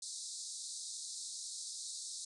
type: band-pass noise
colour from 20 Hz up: white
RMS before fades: -45 dBFS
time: 0.02-2.25 s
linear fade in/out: 5 ms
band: 3800 to 9400 Hz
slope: 96 dB/octave
effects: none